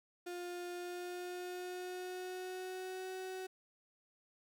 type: tone with pitch glide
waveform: 35% pulse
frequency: 353.4 to 374.4 Hz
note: F4 to F#4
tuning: +21 to +20 cents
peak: -40 dBFS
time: 0.26-3.47 s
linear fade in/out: 10 ms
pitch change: +99 cents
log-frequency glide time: 0.74-3.1 s
effects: none